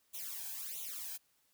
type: noise with flanger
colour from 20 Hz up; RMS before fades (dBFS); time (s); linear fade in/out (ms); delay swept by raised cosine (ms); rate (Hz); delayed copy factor
blue; -43; 0.13-1.18; 20; 0.29 to 1.25; 1.5; +0.9
effects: white hiss -74 dBFS RMS until 1.53 s